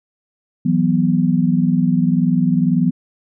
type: chord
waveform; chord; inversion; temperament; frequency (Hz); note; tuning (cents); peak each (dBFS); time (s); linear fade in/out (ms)
sine; E suspended second; none; equal; 164.81 / 185 / 246.9; E3 / F#3 / B3; 0 / 0 / 0; -17; 0.65-2.91; 10
effects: none